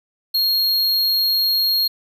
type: tone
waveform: square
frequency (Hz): 4264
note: C8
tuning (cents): +32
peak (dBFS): -16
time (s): 0.34-1.88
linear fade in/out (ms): 10
effects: none